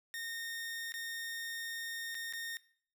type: tone with dropouts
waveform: sawtooth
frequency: 1839 Hz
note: A#6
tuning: 24 cents flat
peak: -36 dBFS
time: 0.14-2.57 s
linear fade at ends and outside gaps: 0 ms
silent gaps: 0.921-0.94 / 2.146-2.151 / 2.326-2.335 s
effects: noise-tail reverb RT60 0.5 s tail -18 dB re dry